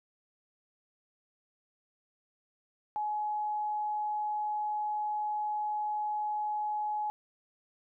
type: tone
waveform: sine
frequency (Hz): 844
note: G#5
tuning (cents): +28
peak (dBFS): -30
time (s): 2.96-7.1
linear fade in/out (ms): 0
effects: none